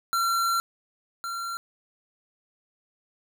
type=tone pair in turn; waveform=square; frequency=1364 / 1369.8 Hz; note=F6 / F6; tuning=-41 / -34 cents; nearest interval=unison; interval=7 cents; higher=second; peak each=-23 / -31 dBFS; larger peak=first; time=0.13-0.6 / 1.24-1.57 s; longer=first; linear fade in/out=0 ms; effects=none